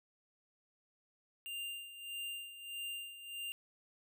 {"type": "tone with tremolo", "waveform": "square", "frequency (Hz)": 2794, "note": "F7", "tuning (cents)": 0, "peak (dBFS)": -40, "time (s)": [1.46, 3.52], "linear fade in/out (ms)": 0, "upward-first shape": "sine", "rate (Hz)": 1.6, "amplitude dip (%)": 70, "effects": []}